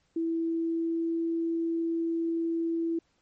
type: tone with pitch glide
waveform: sine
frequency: 329.6 to 331.7 Hz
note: E4 to E4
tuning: 0 to +11 cents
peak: -26 dBFS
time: 0.16-2.99 s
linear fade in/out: 5 ms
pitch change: +11 cents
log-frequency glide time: 0.39-1.19 s
effects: pink hiss -71 dBFS RMS until 3.21 s + MP3 32 kbps